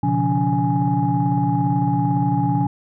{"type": "tone cluster", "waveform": "sine", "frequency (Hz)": [122.7, 140.5, 174.6, 284.5, 831], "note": ["B2", "C#3", "F3", "C#4", "G#5"], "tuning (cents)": [-11, 24, 0, 45, 1], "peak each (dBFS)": -22, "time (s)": [0.03, 2.67], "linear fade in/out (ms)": 5, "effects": ["tanh soft clip ceiling -8 dBFS"]}